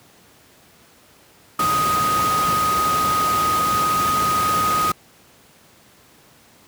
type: tone in noise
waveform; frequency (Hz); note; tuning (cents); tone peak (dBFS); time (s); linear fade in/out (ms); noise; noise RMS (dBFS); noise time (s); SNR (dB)
sine; 1249; D#6; +6; -17; 1.59-4.92; 5; pink; -25; 1.59-4.92; +5
effects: pink hiss -51 dBFS RMS until 6.67 s + high-pass 100 Hz 12 dB/octave